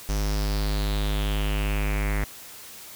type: tone with low-pass filter sweep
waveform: square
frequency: 51.3 Hz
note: G#1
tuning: 21 cents flat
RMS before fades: -25 dBFS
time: 0.09-2.24 s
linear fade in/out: 0 ms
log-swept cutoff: 6100 to 2000 Hz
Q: 4.8
effects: white hiss -43 dBFS RMS until 2.95 s